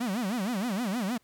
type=tone with vibrato; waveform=45% pulse; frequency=216.5 Hz; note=A3; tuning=28 cents flat; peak=-28 dBFS; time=0-1.18 s; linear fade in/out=10 ms; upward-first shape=sine; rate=6.4 Hz; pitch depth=270 cents each way; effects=pink hiss -68 dBFS RMS until 1.23 s